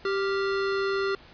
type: tone pair together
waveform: square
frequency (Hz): 391.7 / 1396.9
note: G4 / F6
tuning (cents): -1 / 0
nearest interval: octave + minor seventh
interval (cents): 2201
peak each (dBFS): -26 / -33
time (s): 0.05-1.15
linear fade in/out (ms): 2
effects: pink hiss -51 dBFS RMS until 1.33 s + resampled to 11025 Hz